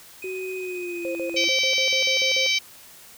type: tone with tremolo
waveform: triangle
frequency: 2500 Hz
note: D#7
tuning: 8 cents sharp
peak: -32 dBFS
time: 0.22-1.45 s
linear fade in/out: 5 ms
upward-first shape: sine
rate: 15 Hz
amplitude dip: 25%
type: tone with pitch glide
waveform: sine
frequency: 373.9 to 337 Hz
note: F#4 to E4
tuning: +18 to +38 cents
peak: -29 dBFS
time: 0.24-1.48 s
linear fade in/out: 2 ms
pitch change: -180 cents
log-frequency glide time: 0.57-1.12 s
type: tone bursts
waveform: sine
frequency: 527 Hz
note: C5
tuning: 12 cents sharp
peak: -27 dBFS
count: 10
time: 1.05-2.464 s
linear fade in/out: 0 ms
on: 100 ms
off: 46 ms
type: harmonic tone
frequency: 770 Hz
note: G5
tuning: 31 cents flat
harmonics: 3 / 4 / 5 / 6 / 7 / 8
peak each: -23 / -25 / -27 / -29 / -30 / -31 dBFS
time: 1.36-2.59 s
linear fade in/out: 10 ms
effects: white hiss -47 dBFS RMS until 3.17 s